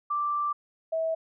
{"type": "tone pair in turn", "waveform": "sine", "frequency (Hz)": [1174.7, 648], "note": ["D6", "E5"], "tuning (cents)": [0, -30], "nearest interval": "minor seventh", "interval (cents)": 1030, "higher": "first", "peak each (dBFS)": -25, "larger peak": "neither", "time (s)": [[0.1, 0.53], [0.92, 1.15]], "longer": "first", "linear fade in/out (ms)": 10, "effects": []}